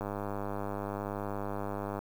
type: click train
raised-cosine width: 1 ms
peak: -22 dBFS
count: 201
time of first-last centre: 0.01-1.99 s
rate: 101 Hz
effects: 8-bit